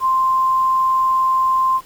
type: tone with quantisation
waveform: sine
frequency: 1046.5 Hz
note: C6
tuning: in tune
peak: -13 dBFS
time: 0-1.81 s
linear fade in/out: 50 ms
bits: 7
effects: pink hiss -46 dBFS RMS until 1.85 s